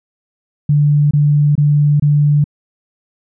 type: tone bursts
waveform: sine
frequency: 146.83 Hz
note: D3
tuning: in tune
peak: -8 dBFS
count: 4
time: 0.69-2.442 s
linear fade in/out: 5 ms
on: 420 ms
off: 24 ms
effects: none